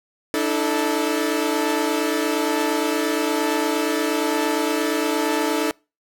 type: chord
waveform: sawtooth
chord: D suspended second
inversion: none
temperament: equal with one note detuned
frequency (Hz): 293.7 / 322.3 / 440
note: D4 / E4 / A4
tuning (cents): 0 / -39 / 0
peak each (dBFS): -20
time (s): 0.34-5.71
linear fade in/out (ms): 0
effects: noise-tail reverb RT60 0.3 s tail -26 dB re dry